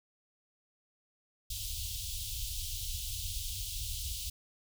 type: band-stop noise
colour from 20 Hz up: pink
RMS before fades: -38 dBFS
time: 1.5-4.3 s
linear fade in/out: 5 ms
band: 100 to 3000 Hz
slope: 48 dB/octave
effects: none